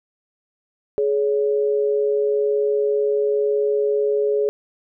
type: tone pair together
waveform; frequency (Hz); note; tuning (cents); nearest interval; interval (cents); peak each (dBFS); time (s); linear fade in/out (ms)
sine; 421 / 562; G#4 / C#5; +24 / +24; perfect fourth; 500; -17 / -25; 0.98-4.49; 0
effects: none